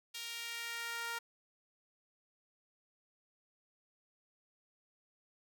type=tone with high-pass filter sweep; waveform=sawtooth; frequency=466 Hz; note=A#4; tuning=1 cent flat; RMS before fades=-42 dBFS; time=0.14-1.19 s; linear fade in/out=10 ms; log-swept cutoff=3200 to 1200 Hz; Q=1.5; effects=none